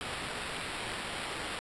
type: noise with sample-and-hold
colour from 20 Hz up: blue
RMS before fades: -38 dBFS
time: 0.01-1.59 s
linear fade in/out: 0 ms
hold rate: 6300 Hz
effects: resampled to 24000 Hz